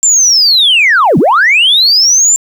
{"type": "linear two-way sweep", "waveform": "sine", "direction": "down then up", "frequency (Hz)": [7380, 133.6, 7380], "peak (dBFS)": -3, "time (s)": [0.03, 2.36], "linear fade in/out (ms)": 0, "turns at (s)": 1.18, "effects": ["tanh soft clip ceiling -1 dBFS", "7-bit"]}